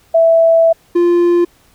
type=tone pair in turn; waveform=sine / triangle; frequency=659.3 / 347.6 Hz; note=E5 / F4; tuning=0 / -8 cents; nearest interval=major seventh; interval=1108 cents; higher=first; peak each=-6 dBFS; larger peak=neither; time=0.14-0.73 / 0.95-1.45 s; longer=first; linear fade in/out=10 ms; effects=pink hiss -51 dBFS RMS until 1.74 s